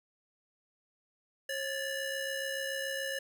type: ring-modulated tone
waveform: 30% pulse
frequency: 1151 Hz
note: D6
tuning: 35 cents flat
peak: -28 dBFS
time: 1.49-3.19 s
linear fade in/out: 5 ms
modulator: 609 Hz
effects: none